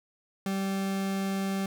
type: tone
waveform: 40% pulse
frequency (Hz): 194.3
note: G3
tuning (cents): -15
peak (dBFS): -27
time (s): 0.46-1.66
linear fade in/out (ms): 2
effects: none